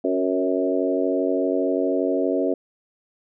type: harmonic tone with a mistuned harmonic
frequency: 92.5 Hz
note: F#2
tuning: in tune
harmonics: 3 / 4 / 5 / 6 / 7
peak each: -24 / -25 / -26 / -27 / -27 dBFS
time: 0.04-2.54 s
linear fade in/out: 5 ms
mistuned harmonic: 5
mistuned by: +15 cents
effects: none